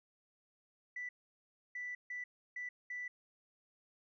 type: tone bursts at uneven times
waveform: sine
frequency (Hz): 1975.5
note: B6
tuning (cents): 0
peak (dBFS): -39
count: 5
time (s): 0.96-1.09 / 1.75-1.95 / 2.1-2.24 / 2.56-2.69 / 2.9-3.08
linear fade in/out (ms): 5
effects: tanh soft clip ceiling -35 dBFS